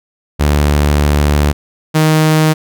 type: tone pair in turn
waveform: sawtooth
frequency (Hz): 73.4 / 156.25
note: D2 / D#3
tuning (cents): 0 / +8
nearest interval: octave + minor second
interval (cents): 1308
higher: second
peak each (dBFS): -5 / -4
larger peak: second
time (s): 0.39-1.53 / 1.94-2.54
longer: first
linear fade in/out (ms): 20
effects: none